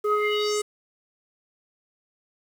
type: tone with low-pass filter sweep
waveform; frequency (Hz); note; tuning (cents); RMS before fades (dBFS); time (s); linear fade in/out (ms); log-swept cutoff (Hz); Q
square; 419.3; G#4; +17; -24; 0.04-0.62; 10; 910 to 8900; 4.7
effects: 8-bit